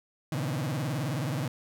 35% pulse tone with vibrato, 138.59 Hz, C#3, in tune, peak -27 dBFS, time 0.32-1.48 s, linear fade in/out 2 ms, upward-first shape sine, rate 19 Hz, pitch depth 280 cents each way, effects none

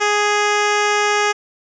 10% pulse tone, 415.3 Hz, G#4, in tune, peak -6 dBFS, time 0-1.33 s, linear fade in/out 20 ms, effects resampled to 16000 Hz

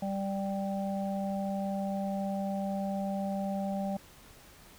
harmonic tone, 196 Hz, G3, in tune, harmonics 1 / 3 / 4, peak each -32 / -37 / -38 dBFS, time 0.02-3.97 s, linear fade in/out 5 ms, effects pink hiss -55 dBFS RMS until 4.78 s

